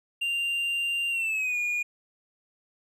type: tone with pitch glide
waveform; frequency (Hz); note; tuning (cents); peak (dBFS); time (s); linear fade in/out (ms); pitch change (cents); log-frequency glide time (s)
triangle; 2784 to 2438; F7 to D#7; -6 to -36; -24; 0.21-1.83; 10; -230; 1.1-1.57
effects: none